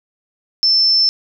sine tone, 5310 Hz, E8, 12 cents sharp, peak -10 dBFS, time 0.63-1.09 s, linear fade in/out 0 ms, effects none

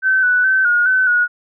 sine tone with pitch steps, 1535 / 1484 / 1537 / 1436 / 1519 / 1452 Hz, G6 / F#6 / G6 / F6 / F#6 / F#6, -37 / +5 / -35 / +48 / +45 / -33 cents, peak -11 dBFS, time 0.02-1.28 s, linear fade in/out 50 ms, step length 210 ms, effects none

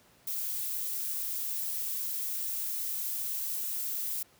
violet noise, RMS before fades -34 dBFS, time 0.27-4.23 s, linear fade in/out 5 ms, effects pink hiss -62 dBFS RMS until 4.39 s + high-pass 80 Hz 12 dB/octave

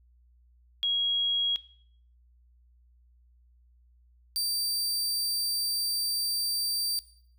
sine / sawtooth tone pair in turn, 3300 / 4667 Hz, G#7 / D8, -12 / -12 cents, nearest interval tritone, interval 600 cents, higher second, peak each -24 dBFS, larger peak neither, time 0.83-1.56 / 4.36-6.99 s, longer second, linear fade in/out 0 ms, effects noise-tail reverb RT60 0.6 s tail -18 dB re dry + added 60 Hz sine -58 dBFS peak until 7.38 s

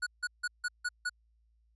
square tone bursts, 1462 Hz, F#6, 21 cents flat, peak -31 dBFS, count 6, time 0.02-1.096 s, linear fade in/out 10 ms, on 46 ms, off 160 ms, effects added 56 Hz sine -66 dBFS peak until 1.75 s + resampled to 24000 Hz

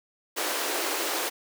pink high-pass noise, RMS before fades -29 dBFS, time 0.36-1.3 s, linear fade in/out 20 ms, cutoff 300 Hz, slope 48 dB/octave, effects none

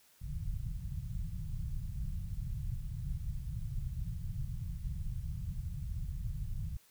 pink low-pass noise, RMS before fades -38 dBFS, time 0.21-6.77 s, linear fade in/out 5 ms, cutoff 160 Hz, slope 48 dB/octave, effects white hiss -65 dBFS RMS until 6.9 s

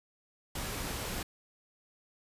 pink noise, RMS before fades -37 dBFS, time 0.55-1.23 s, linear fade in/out 5 ms, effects resampled to 32000 Hz

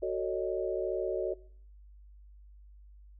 sine chord, D# half-diminished seventh, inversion first, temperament just, 373.4 / 448 / 560 / 622.3 Hz, F#4 / A4 / C#5 / D#5, +16 / +31 / +18 / 0 cents, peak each -33 / -36 / -36 / -36 dBFS, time 0.02-1.34 s, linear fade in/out 10 ms, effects noise-tail reverb RT60 0.5 s tail -20 dB re dry + added 50 Hz sine -51 dBFS peak until 3.19 s

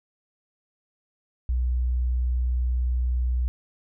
sine tone, 61.74 Hz, B1, in tune, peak -21 dBFS, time 1.49-3.48 s, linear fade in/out 0 ms, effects none

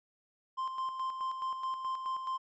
triangle tone with tremolo, 1046.5 Hz, C6, in tune, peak -30 dBFS, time 0.57-2.38 s, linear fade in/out 20 ms, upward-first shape square, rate 4.7 Hz, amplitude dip 50%, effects resampled to 16000 Hz

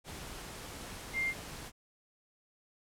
sine tone in noise, 2107 Hz, C7, 12 cents sharp, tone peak -30 dBFS, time 1.13-1.34 s, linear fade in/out 50 ms, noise pink, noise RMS -45 dBFS, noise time 0.04-1.72 s, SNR +12 dB, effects low-pass 12000 Hz 12 dB/octave

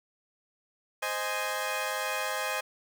15% pulse chord, Ab major, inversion first, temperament equal with one note detuned, 521.1 / 622.3 / 830.6 Hz, C5 / Eb5 / Ab5, -7 / 0 / 0 cents, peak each -28 dBFS, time 1.02-2.61 s, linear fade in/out 10 ms, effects none

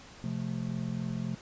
triangle chord, F major, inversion second, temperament just, 130.96 / 174.61 / 218.3 Hz, C3 / F3 / A3, +2 / 0 / -13 cents, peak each -34 dBFS, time 0.24-1.35 s, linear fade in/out 2 ms, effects pink hiss -51 dBFS RMS until 1.41 s + resampled to 16000 Hz

